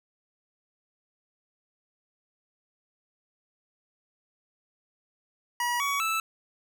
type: tone with pitch steps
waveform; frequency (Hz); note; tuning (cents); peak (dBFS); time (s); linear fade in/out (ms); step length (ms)
25% pulse; 964 / 1126.7 / 1316.9; B5 / C#6 / E6; -42 / +28 / -2; -22; 5.6-6.2; 2; 200
effects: none